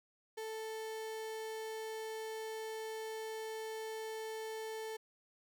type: tone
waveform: 35% pulse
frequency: 440.7 Hz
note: A4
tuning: 3 cents sharp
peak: -39 dBFS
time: 0.37-4.97 s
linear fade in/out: 10 ms
effects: none